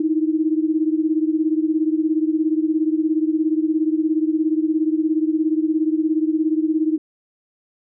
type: beating tone pair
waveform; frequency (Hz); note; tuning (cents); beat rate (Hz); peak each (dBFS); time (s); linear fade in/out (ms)
sine; 310 / 327; D#4 / E4; -6 / -14; 17; -18 / -21; 0-6.98; 5
effects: none